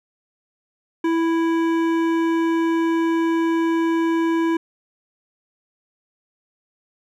sine tone with hard clipping, 330 Hz, E4, 2 cents sharp, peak -19 dBFS, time 1.04-4.57 s, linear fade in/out 5 ms, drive 13 dB, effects none

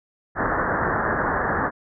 white low-pass noise, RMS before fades -23 dBFS, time 0.35-1.71 s, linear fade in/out 50 ms, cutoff 1800 Hz, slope 96 dB/octave, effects none

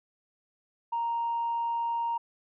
sine tone, 932.3 Hz, A#5, in tune, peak -26 dBFS, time 0.92-2.18 s, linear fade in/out 10 ms, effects tanh soft clip ceiling -23 dBFS

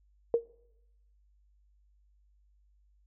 sine tone with exponential decay, 466.2 Hz, A#4, in tune, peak -18 dBFS, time 0.34-0.46 s, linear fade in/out 1 ms, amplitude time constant 24 ms, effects noise-tail reverb RT60 0.9 s tail -24 dB re dry + added 50 Hz sine -63 dBFS peak until 3.06 s

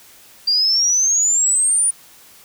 sine exponential sweep, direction up, 4708 to 9630 Hz, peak -13 dBFS, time 0.47-1.91 s, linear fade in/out 10 ms, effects white hiss -46 dBFS RMS until 2.44 s

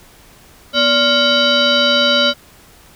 sine tone with frequency modulation, 2217 Hz, C#7, in tune, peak -10 dBFS, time 0.73-2.34 s, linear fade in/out 50 ms, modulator 820 Hz, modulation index 2.7, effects pink hiss -45 dBFS RMS until 2.95 s

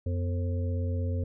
harmonic tone with a mistuned harmonic, 88.7 Hz, F2, 27 cents sharp, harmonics 1 / 3 / 5 / 6, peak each -27 / -38 / -42 / -41 dBFS, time 0.06-1.24 s, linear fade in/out 5 ms, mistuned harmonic 3, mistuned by -110 cents, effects none

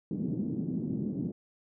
pink band-pass noise, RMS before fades -33 dBFS, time 0.11-1.32 s, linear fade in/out 2 ms, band 160 to 290 Hz, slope 24 dB/octave, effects none

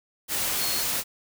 sine tone in noise, 4304 Hz, C8, 48 cents sharp, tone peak -31 dBFS, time 0.57-0.85 s, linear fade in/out 50 ms, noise white, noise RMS -27 dBFS, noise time 0.28-1.04 s, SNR -7 dB, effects none

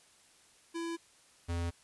square tone pair in turn, 334.5 / 85.38 Hz, E4 / F2, +25 / -39 cents, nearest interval 2 octaves, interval 2364 cents, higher first, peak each -36 / -33 dBFS, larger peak second, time 0.74-0.97 / 1.48-1.71 s, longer neither, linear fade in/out 20 ms, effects white hiss -63 dBFS RMS until 1.83 s + resampled to 24000 Hz

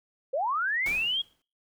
sine linear sweep, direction up, 493.9 to 3322 Hz, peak -25 dBFS, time 0.33-1.22 s, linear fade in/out 10 ms
pink noise with exponential decay, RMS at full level -37 dBFS, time 0.86-1.42 s, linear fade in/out 1 ms, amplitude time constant 120 ms
effects noise-tail reverb RT60 0.4 s tail -26 dB re dry

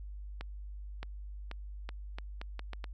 accelerating click train, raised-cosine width 0.3 ms, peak -25 dBFS, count 9, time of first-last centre 0.41-2.842 s, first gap 620 ms, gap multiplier 0.78, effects added 50 Hz sine -41 dBFS peak until 2.93 s

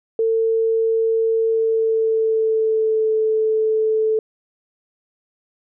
sine tone with pitch glide, 450 to 437.7 Hz, A4 to A4, +39 to -9 cents, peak -15 dBFS, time 0.19-4.19 s, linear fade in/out 2 ms, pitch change -48 cents, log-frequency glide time 1.39-3.12 s, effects none

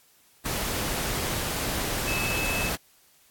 sine tone in noise, 2600 Hz, E7, 24 cents flat, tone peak -29 dBFS, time 2.07-2.7 s, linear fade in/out 10 ms, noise pink, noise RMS -29 dBFS, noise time 0.45-2.76 s, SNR -3 dB, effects white hiss -60 dBFS RMS until 3.3 s + AAC 64 kbps

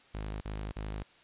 sawtooth tone bursts, 52.1 Hz, G#1, 6 cents sharp, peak -32 dBFS, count 3, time 0.14-1.03 s, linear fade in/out 10 ms, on 270 ms, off 40 ms, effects white hiss -60 dBFS RMS until 1.23 s + resampled to 8000 Hz

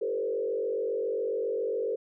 sine tone with frequency modulation, 458.2 Hz, A#4, 30 cents flat, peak -27 dBFS, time 0.01-1.96 s, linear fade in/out 10 ms, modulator 47.3 Hz, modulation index 1.3, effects none

